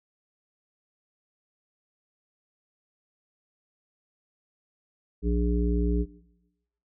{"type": "harmonic tone", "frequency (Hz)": 59, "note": "A#1", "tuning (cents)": 22, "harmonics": [1, 3, 5, 7], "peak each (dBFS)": [-24, -29, -31, -32], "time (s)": [5.22, 6.06], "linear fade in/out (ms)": 50, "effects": ["noise-tail reverb RT60 0.9 s tail -18 dB re dry"]}